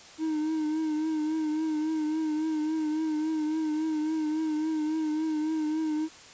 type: tone with vibrato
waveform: triangle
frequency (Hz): 311.1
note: D#4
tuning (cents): 0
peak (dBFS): -24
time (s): 0.18-6.09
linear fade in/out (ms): 50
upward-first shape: triangle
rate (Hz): 3.6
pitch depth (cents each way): 51
effects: white hiss -49 dBFS RMS until 6.33 s + resampled to 16000 Hz